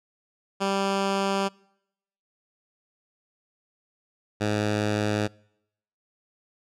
10% pulse tone pair in turn, 196 / 105.22 Hz, G3 / G#2, 0 / +23 cents, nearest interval major seventh, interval 1077 cents, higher first, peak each -15 dBFS, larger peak neither, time 0.6-1.49 / 4.4-5.28 s, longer first, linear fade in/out 20 ms, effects noise-tail reverb RT60 0.8 s tail -26 dB re dry + low-pass 7000 Hz 12 dB/octave

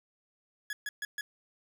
40% pulse tone bursts, 1683 Hz, G#6, 23 cents sharp, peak -33 dBFS, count 4, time 0.7-1.21 s, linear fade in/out 2 ms, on 30 ms, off 130 ms, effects none

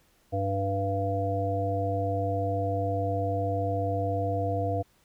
harmonic tone with a mistuned harmonic, 98.1 Hz, G2, 2 cents sharp, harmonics 1 / 3 / 5 / 7, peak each -29 / -35 / -32 / -30 dBFS, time 0.32-4.83 s, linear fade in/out 20 ms, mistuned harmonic 1, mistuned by +20 cents, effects pink hiss -65 dBFS RMS until 5.04 s

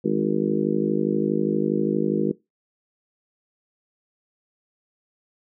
harmonic tone with a mistuned harmonic, 52.4 Hz, G#1, 16 cents sharp, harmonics 3 / 4 / 5 / 6 / 7 / 8 / 9, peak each -30 / -25 / -31 / -26 / -25 / -30 / -29 dBFS, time 0.04-2.32 s, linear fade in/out 10 ms, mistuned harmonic 3, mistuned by +33 cents, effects noise-tail reverb RT60 0.2 s tail -20 dB re dry

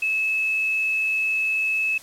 sine tone, 2598 Hz, E7, 26 cents flat, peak -20 dBFS, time 0.02-1.98 s, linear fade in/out 5 ms, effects white hiss -45 dBFS RMS until 2.02 s + low-pass 12000 Hz 12 dB/octave

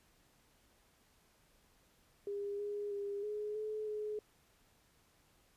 sine tone with pitch steps, 404.6 / 411.4 / 403.5 / 420.4 / 429.4 / 423.7 Hz, G#4 / G#4 / G#4 / G#4 / A4 / G#4, -45 / -16 / -50 / +21 / -42 / +35 cents, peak -37 dBFS, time 2.27-4.19 s, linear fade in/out 2 ms, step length 320 ms, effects pink hiss -70 dBFS RMS until 5.56 s + resampled to 32000 Hz

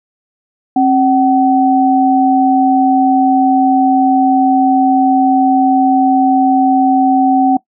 sine tone pair together, 267.7 / 757.2 Hz, C4 / F#5, +40 / +40 cents, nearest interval octave + tritone, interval 1800 cents, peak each -10 dBFS, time 0.76-7.57 s, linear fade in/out 5 ms, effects noise-tail reverb RT60 0.1 s tail -20 dB re dry

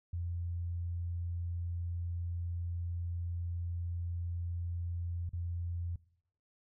sine tone with dropouts, 86.3 Hz, F2, 20 cents flat, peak -34 dBFS, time 0.13-5.96 s, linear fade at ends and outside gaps 5 ms, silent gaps 5.293-5.332 s, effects noise-tail reverb RT60 0.7 s tail -21 dB re dry

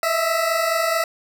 20% pulse tone pair together, 639 / 663.6 Hz, D#5 / E5, +46 / +11 cents, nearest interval minor second, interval 65 cents, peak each -19 / -15 dBFS, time 0.03-1.04 s, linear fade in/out 2 ms, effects none

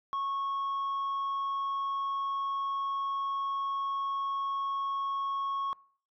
sine tone, 1100 Hz, C#6, 14 cents flat, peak -27 dBFS, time 0.13-5.73 s, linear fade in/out 0 ms, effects noise-tail reverb RT60 0.5 s tail -25 dB re dry + tanh soft clip ceiling -29 dBFS

